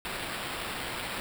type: noise with sample-and-hold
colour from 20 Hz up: white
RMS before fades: -36 dBFS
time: 0.05-1.2 s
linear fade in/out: 0 ms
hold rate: 6300 Hz
effects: none